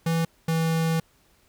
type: tone pair in turn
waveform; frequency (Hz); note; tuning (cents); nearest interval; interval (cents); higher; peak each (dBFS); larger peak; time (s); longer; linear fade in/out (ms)
square; 164.81 / 163.01; E3 / E3; 0 / -19; unison; 19; first; -22; neither; 0.06-0.25 / 0.48-1; second; 5
effects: pink hiss -62 dBFS RMS until 1.48 s